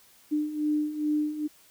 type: beating tone pair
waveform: sine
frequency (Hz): 299.1 / 301.5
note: D4 / D4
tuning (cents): +32 / +46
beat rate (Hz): 2.4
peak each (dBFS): -31 / -26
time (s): 0.31-1.48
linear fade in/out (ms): 20
effects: white hiss -58 dBFS RMS until 1.7 s